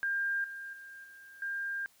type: tone with level steps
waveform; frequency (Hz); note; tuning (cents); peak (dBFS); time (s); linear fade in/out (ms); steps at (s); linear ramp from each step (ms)
sine; 1600; G6; +35; -29 / -40 / -46 / -50 / -33; 0.03-1.86; 0; 0.44 / 0.73 / 1.04 / 1.42; 2
effects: white hiss -65 dBFS RMS until 2 s